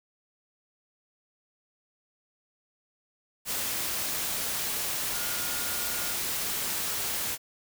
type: tone in noise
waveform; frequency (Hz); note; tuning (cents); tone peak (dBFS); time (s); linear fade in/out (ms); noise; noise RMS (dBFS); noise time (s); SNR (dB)
sine; 1427; F6; +37; -41; 5.11-6.15; 50; white; -31; 3.45-7.38; -13
effects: none